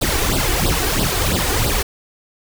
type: noise with flanger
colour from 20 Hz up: pink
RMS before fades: -18 dBFS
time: 0.01-1.83 s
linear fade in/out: 10 ms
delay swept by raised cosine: 0.22 to 2.72 ms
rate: 3 Hz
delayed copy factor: +0.85
effects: none